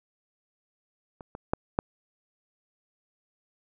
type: clicks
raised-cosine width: 1 ms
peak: -28 / -24 / -10 / -9 dBFS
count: 4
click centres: 1.208 / 1.351 / 1.535 / 1.789 s
effects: none